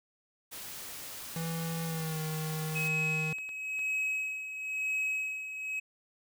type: noise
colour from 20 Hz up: white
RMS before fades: -43 dBFS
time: 0.51-2.89 s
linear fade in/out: 20 ms
type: tone with pitch glide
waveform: square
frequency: 164.81 to 156.64 Hz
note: E3 to D#3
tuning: 0 to +12 cents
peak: -34 dBFS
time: 1.36-3.33 s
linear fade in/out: 2 ms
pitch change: -88 cents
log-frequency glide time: 1.85-2.2 s
type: clicks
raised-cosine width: 0.3 ms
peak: -35 dBFS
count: 6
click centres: 2.258 / 2.876 / 3.014 / 3.385 / 3.491 / 3.792 s
type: tone with tremolo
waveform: triangle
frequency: 2554 Hz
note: D#7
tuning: 45 cents sharp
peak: -27 dBFS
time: 2.75-5.8 s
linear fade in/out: 10 ms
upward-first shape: sine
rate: 1 Hz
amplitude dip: 65%
effects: none

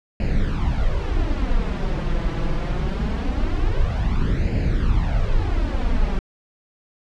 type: noise with flanger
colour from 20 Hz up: brown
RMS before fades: -20 dBFS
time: 0.2-6.19 s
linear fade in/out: 2 ms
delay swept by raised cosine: 0.42 to 6.02 ms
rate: 0.23 Hz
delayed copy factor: +0.7
effects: low-pass 4000 Hz 12 dB/octave

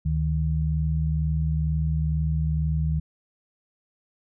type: tone pair together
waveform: sine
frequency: 73.42 / 155.57 Hz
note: D2 / D#3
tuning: 0 / 0 cents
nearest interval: octave + minor second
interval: 1300 cents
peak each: -24 / -24 dBFS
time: 0.05-3 s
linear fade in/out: 10 ms
effects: none

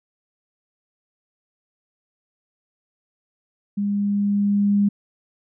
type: tone with level ramp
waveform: sine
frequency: 202.8 Hz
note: G#3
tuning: 41 cents flat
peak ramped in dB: -20 to -14 dBFS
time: 3.77-4.89 s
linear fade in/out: 10 ms
effects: none

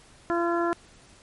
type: harmonic tone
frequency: 341.7 Hz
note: F4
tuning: 38 cents flat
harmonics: 1 / 2 / 3 / 4 / 5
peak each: -25 / -29 / -31 / -31 / -36 dBFS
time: 0.3-0.73 s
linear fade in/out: 0 ms
effects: pink hiss -54 dBFS RMS until 1.22 s + MP3 48 kbps

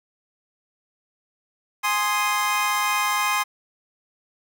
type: chord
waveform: 25% pulse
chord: Ab major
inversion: none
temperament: equal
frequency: 830.6 / 1046.5 / 1244.5 Hz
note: Ab5 / C6 / Eb6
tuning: 0 / 0 / 0 cents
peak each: -23 / -19 / -23 dBFS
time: 1.83-3.44 s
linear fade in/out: 20 ms
effects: none

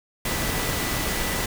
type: tone in noise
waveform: sine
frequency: 1975.5 Hz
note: B6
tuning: in tune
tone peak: -35 dBFS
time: 0.25-1.46 s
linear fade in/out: 5 ms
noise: pink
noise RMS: -26 dBFS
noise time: 0.25-1.46 s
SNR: -12 dB
effects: none

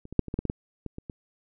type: clicks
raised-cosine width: 3 ms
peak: -30 / -25 / -6 / -23 / -17 / -14 / -16 / -14 / -21 / -24 / -23 dBFS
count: 11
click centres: 0.054 / 0.126 / 0.193 / 0.283 / 0.341 / 0.39 / 0.453 / 0.499 / 0.863 / 0.984 / 1.098 s
effects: none

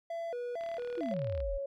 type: tone with vibrato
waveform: triangle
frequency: 571 Hz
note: D5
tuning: 49 cents flat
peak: -33 dBFS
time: 0.1-1.14 s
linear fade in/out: 5 ms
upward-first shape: square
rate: 2.2 Hz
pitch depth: 280 cents each way
type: click train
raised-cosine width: 0.3 ms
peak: -34 dBFS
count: 31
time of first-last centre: 0.61-1.404 s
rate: 37.8 Hz
type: exponential sweep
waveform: sine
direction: down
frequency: 370 to 34.65 Hz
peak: -34 dBFS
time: 0.97-1.58 s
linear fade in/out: 10 ms
type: tone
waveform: sine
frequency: 554.4 Hz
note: C#5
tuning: in tune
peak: -34 dBFS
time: 1.11-1.66 s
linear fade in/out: 5 ms
effects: none

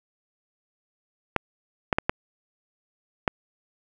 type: clicks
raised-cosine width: 0.5 ms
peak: -5 dBFS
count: 5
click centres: 1.363 / 1.928 / 1.985 / 2.095 / 3.278 s
effects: none

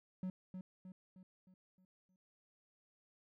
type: tone with echo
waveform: triangle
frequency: 185.3 Hz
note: F#3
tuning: 3 cents sharp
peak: -36 dBFS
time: 0.23-0.3 s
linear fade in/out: 2 ms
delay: 310 ms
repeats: 6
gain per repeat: -6 dB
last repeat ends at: 2.16 s
effects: none

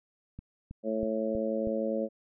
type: click train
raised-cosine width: 5 ms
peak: -29 dBFS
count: 5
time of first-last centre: 0.39-1.672 s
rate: 3.12 Hz
type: harmonic tone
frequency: 110 Hz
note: A2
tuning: in tune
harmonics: 2 / 3 / 4 / 5 / 6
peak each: -33 / -37 / -36 / -31 / -41 dBFS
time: 0.83-2.09 s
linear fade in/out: 50 ms
effects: none

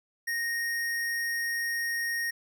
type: tone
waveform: square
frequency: 1861 Hz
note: A#6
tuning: 3 cents flat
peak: -29 dBFS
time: 0.27-2.31 s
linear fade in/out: 10 ms
effects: none

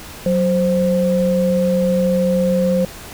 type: tone pair together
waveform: sine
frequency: 185 / 523.3 Hz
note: F#3 / C5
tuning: 0 / 0 cents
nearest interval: octave + tritone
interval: 1800 cents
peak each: -16 dBFS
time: 0.26-2.85 s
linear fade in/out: 2 ms
effects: pink hiss -35 dBFS RMS until 3.13 s

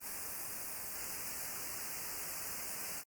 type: band-stop noise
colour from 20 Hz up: white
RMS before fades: -42 dBFS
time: 0-3.04 s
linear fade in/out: 50 ms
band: 2800 to 4700 Hz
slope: 96 dB/octave
effects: Opus 24 kbps

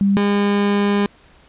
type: tone pair in turn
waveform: sine / 30% pulse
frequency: 198.4 / 202.9 Hz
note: G3 / G#3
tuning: +21 / -40 cents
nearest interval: unison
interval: 39 cents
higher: second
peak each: -12 dBFS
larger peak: neither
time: 0.01-0.17 / 0.17-1.06 s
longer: second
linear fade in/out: 0 ms
effects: pink hiss -50 dBFS RMS until 1.48 s + resampled to 8000 Hz

